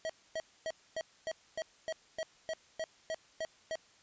square tone bursts, 641 Hz, E5, 49 cents flat, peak -35 dBFS, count 13, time 0.05-3.755 s, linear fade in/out 0 ms, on 45 ms, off 260 ms, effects white hiss -63 dBFS RMS until 4.02 s + resampled to 16000 Hz

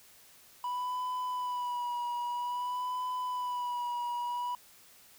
triangle tone with vibrato, 983 Hz, B5, 8 cents flat, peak -30 dBFS, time 0.64-4.55 s, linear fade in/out 2 ms, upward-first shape sine, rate 0.51 Hz, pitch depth 34 cents each way, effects white hiss -58 dBFS RMS until 5.18 s

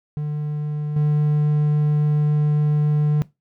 triangle tone with level steps, 149.4 Hz, D3, 30 cents sharp, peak -20 / -13 dBFS, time 0.17-3.22 s, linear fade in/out 0 ms, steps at 0.96 s, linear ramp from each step 5 ms, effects noise-tail reverb RT60 0.2 s tail -19 dB re dry

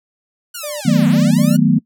5% pulse linear two-way sweep, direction down then up, 1482 to 224.4 to 1482 Hz, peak -15 dBFS, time 0.54-1.57 s, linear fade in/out 10 ms, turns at 1.08 s
triangle tone bursts, 593 Hz, D5, 17 cents sharp, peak -22 dBFS, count 4, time 0.63-1.56 s, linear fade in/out 10 ms, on 180 ms, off 70 ms
sine chord, B dominant seventh, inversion first, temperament equal with one note detuned, 156.56 / 185 / 220 / 246.9 Hz, D#3 / F#3 / A3 / B3, +11 / 0 / 0 / 0 cents, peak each -15 dBFS, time 0.85-1.79 s, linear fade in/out 10 ms
effects noise-tail reverb RT60 0.1 s tail -21 dB re dry

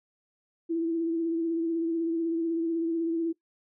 sine tone with vibrato, 331 Hz, E4, 7 cents sharp, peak -25 dBFS, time 0.69-3.33 s, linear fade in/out 20 ms, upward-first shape triangle, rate 16 Hz, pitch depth 37 cents each way, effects noise-tail reverb RT60 0.1 s tail -19 dB re dry

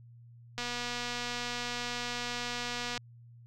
click train, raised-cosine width 0.2 ms, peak -19 dBFS, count 581, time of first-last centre 0.58-2.977 s, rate 242 Hz, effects added 118 Hz sine -51 dBFS peak until 3.46 s

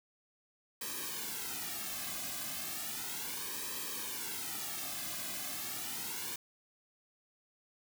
white noise with flanger, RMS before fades -40 dBFS, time 0.81-6.36 s, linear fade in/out 5 ms, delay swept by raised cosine 1.4 to 2.19 ms, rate 0.34 Hz, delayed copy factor -0.9, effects none

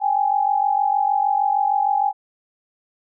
sine tone pair together, 793.5 / 840 Hz, G5 / G#5, +21 / +19 cents, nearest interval minor second, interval 98 cents, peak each -19 dBFS, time 0-2.13 s, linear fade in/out 50 ms, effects none

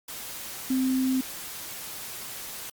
sine tone in noise, 260.4 Hz, C4, 8 cents flat, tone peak -22 dBFS, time 0.7-1.21 s, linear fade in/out 5 ms, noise white, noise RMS -38 dBFS, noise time 0.08-2.7 s, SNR +13 dB, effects Opus 48 kbps

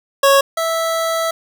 25% pulse tone pair in turn, 552 / 656.4 Hz, C#5 / E5, -7 / -8 cents, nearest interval minor third, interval 299 cents, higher second, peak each -5 / -13 dBFS, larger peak first, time 0.23-0.41 / 0.57-1.31 s, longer second, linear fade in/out 5 ms, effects none

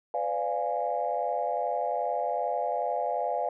sine chord, B diminished seventh, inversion none, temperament equal with one note detuned, 504.8 / 587.3 / 698.5 / 830.6 Hz, B4 / D5 / F5 / Ab5, +38 / 0 / 0 / 0 cents, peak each -33 / -32 / -30 / -32 dBFS, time 0.14-3.49 s, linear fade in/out 2 ms, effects tanh soft clip ceiling -16 dBFS

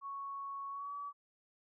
sine tone with pitch glide, 1108.7 to 1143.2 Hz, C#6 to D6, 0 to -47 cents, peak -40 dBFS, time 0.01-1.13 s, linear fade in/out 50 ms, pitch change +53 cents, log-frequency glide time 0.7-0.94 s, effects none

